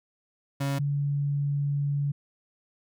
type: tone pair in turn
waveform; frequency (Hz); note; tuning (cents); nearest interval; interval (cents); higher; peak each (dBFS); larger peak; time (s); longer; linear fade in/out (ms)
35% pulse / sine; 139.1 / 142.76; C#3 / D3; +6 / -49; unison; 45; second; -24; neither; 0.6-0.79 / 0.79-2.12; second; 10
effects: none